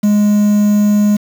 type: tone with quantisation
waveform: triangle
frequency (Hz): 207.7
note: G#3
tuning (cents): 0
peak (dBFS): -6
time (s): 0.03-1.17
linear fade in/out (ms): 10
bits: 5
effects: none

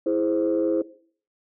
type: chord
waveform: sine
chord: E augmented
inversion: none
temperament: equal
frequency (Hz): 329.6 / 415.3 / 523.3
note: E4 / G#4 / B#4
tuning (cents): 0 / 0 / 0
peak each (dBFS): -22 / -26 / -24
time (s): 0.06-0.82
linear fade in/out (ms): 5
effects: noise-tail reverb RT60 0.5 s tail -17 dB re dry + tanh soft clip ceiling -13 dBFS

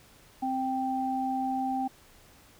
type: tone pair together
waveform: sine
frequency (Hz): 261.6 / 784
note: C4 / G5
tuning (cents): 0 / 0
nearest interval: octave + perfect fifth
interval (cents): 1900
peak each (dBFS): -31 / -29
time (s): 0.42-1.88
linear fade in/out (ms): 10
effects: pink hiss -57 dBFS RMS until 2.59 s

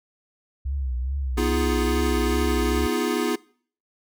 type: tone with vibrato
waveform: sine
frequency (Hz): 65.41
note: C2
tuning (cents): 0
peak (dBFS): -24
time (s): 0.65-2.87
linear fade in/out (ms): 10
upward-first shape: triangle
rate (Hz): 2.4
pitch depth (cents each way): 140
type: chord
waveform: square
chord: F half-diminished seventh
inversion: second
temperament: equal with one note detuned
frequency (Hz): 246.9 / 315.8 / 349.2 / 415.3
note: Cb4 / Eb4 / F4 / Ab4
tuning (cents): 0 / +26 / 0 / 0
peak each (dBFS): -28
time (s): 1.37-3.36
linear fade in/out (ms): 10
effects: noise-tail reverb RT60 0.5 s tail -22 dB re dry

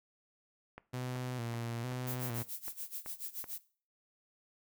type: click train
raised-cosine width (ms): 0.5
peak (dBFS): -31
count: 8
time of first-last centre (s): 0.78-3.442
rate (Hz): 2.63
type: tone with vibrato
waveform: sawtooth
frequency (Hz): 121.6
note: B2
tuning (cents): -26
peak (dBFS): -33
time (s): 0.93-2.43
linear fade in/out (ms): 10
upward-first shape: square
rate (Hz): 1.1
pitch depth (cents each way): 63
type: noise with tremolo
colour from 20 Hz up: violet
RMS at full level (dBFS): -40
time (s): 2.07-3.58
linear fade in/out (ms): 2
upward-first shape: sine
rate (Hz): 7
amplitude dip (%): 90
effects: noise-tail reverb RT60 0.4 s tail -18 dB re dry

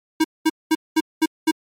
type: tone bursts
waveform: square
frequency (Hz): 317.7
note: D#4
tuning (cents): +36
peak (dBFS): -14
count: 6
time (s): 0.2-1.514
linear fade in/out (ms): 10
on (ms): 44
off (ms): 210
effects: MP3 64 kbps

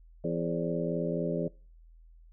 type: harmonic tone with a mistuned harmonic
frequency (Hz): 84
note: E2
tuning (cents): +33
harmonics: 2 / 3 / 4 / 5 / 6 / 7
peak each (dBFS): -33 / -37 / -37 / -35 / -37 / -36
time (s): 0.24-1.48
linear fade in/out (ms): 5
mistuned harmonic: 6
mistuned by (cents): +84
effects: noise-tail reverb RT60 0.4 s tail -24 dB re dry + added 41 Hz sine -52 dBFS peak until 2.32 s

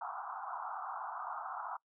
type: band-pass noise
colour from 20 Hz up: pink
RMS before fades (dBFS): -42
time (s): 0.01-1.77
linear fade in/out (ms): 5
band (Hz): 710 to 1400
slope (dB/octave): 96
effects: noise-tail reverb RT60 0.1 s tail -23 dB re dry

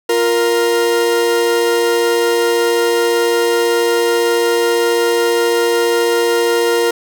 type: tone pair together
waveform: 40% pulse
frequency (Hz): 349.2 / 467.4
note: F4 / A#4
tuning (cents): 0 / +5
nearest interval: perfect fourth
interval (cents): 505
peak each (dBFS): -17 / -12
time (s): 0.09-6.91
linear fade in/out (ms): 5
effects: none

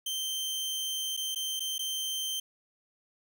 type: tone with dropouts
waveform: sawtooth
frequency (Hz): 3124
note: G7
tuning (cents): -7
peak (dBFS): -28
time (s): 0.06-2.4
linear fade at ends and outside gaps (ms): 5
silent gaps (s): 1.167-1.173 / 1.348-1.358 / 1.596-1.603 / 1.782-1.791
effects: none

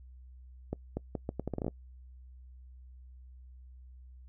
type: accelerating click train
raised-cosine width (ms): 2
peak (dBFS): -20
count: 12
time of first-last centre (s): 0.73-1.681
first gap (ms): 240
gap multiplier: 0.76
effects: noise-tail reverb RT60 0.1 s tail -24 dB re dry + added 63 Hz sine -49 dBFS peak until 4.28 s

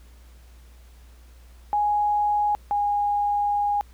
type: tone pair in turn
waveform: sine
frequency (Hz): 830.6 / 820.6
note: G#5 / G#5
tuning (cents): 0 / -21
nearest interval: unison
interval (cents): 21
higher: first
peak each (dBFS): -19 / -20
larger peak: first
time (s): 1.73-2.55 / 2.71-3.81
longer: second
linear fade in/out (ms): 0
effects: added 60 Hz sine -46 dBFS peak until 3.93 s + pink hiss -58 dBFS RMS until 3.93 s

